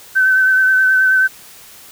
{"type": "tone with vibrato", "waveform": "sine", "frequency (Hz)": 1530, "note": "G6", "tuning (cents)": -42, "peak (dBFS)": -9, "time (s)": [0.15, 1.28], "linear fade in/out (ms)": 20, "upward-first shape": "triangle", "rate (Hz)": 9.4, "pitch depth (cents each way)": 27, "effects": ["white hiss -40 dBFS RMS until 1.91 s"]}